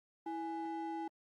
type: ring-modulated tone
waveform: triangle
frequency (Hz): 580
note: D5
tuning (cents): -22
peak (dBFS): -33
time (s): 0.26-1.08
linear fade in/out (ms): 5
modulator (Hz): 252
effects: Opus 24 kbps